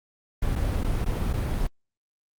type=noise with dropouts; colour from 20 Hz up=brown; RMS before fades=-25 dBFS; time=0.42-1.67 s; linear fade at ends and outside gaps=5 ms; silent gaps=0.555-0.559 / 0.836-0.844 / 1.047-1.059 / 1.331-1.336 s; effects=Opus 32 kbps